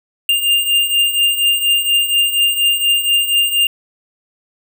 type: beating tone pair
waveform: square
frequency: 2800 / 2804.2 Hz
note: F7 / F7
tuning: +4 / +6 cents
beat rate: 4.2 Hz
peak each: -19 / -14 dBFS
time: 0.29-3.67 s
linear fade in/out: 2 ms
effects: none

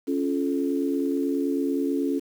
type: chord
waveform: sine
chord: Db augmented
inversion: none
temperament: just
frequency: 277.2 / 346.5 / 433.1 Hz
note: Db4 / F4 / A4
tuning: 0 / -14 / -27 cents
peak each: -24 / -29 / -30 dBFS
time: 0.07-2.2 s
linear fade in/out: 20 ms
effects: 8-bit

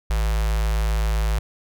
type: tone with notch filter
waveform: square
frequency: 53.8 Hz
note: A1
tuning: 38 cents flat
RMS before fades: -21 dBFS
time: 0.1-1.39 s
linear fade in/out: 5 ms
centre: 260 Hz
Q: 0.65
effects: none

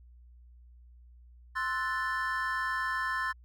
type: chord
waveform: triangle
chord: F# half-diminished seventh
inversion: second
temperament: equal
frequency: 1046.5 / 1318.5 / 1480 / 1760 Hz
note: C6 / E6 / F#6 / A6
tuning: 0 / 0 / 0 / 0 cents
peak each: -32 / -37 / -37 / -31 dBFS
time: 1.55-3.33 s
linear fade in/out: 20 ms
effects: added 60 Hz sine -52 dBFS peak until 3.44 s

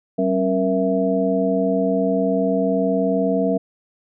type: tone cluster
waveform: sine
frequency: 191.9 / 272.2 / 469.3 / 660 Hz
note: G3 / C#4 / A#4 / E5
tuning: -37 / -31 / +12 / +2 cents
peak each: -22 dBFS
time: 0.18-3.58 s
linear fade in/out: 10 ms
effects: none

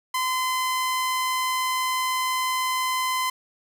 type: tone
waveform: sawtooth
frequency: 1026 Hz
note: C6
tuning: 34 cents flat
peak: -19 dBFS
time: 0.14-3.3 s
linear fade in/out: 5 ms
effects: none

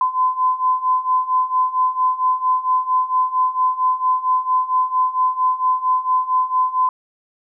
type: beating tone pair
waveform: sine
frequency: 1017 / 1021.4 Hz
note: C6 / C6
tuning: -50 / -42 cents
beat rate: 4.4 Hz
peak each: -20 / -17 dBFS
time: 0.01-6.89 s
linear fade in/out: 2 ms
effects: none

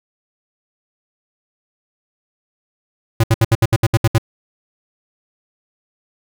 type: tone bursts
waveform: square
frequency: 112.7 Hz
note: A2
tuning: 42 cents sharp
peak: -10 dBFS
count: 10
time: 3.2-4.182 s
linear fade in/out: 5 ms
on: 37 ms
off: 68 ms
effects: none

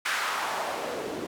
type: noise with band-pass filter sweep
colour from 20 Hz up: white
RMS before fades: -31 dBFS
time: 0.05-1.27 s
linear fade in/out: 10 ms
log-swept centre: 1700 to 310 Hz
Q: 1.7
effects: none

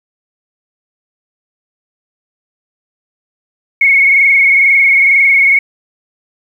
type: tone with frequency modulation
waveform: sine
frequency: 2195 Hz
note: C#7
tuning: 18 cents flat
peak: -5 dBFS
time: 3.81-5.59 s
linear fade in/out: 5 ms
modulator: 22.1 Hz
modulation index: 2.4
effects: 7-bit

